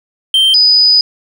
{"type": "tone pair in turn", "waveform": ["triangle", "sine"], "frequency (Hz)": [3136, 4978], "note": ["G7", "D#8"], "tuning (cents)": [0, 0], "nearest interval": "minor sixth", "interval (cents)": 800, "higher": "second", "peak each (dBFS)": -5, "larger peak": "neither", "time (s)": [[0.34, 0.54], [0.54, 1.01]], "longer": "second", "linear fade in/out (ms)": 2, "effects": ["7-bit"]}